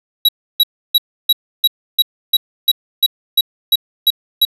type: tone bursts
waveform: square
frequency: 3877 Hz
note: B7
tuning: 33 cents flat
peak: -8 dBFS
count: 13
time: 0.25-4.451 s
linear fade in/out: 5 ms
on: 37 ms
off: 310 ms
effects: resampled to 32000 Hz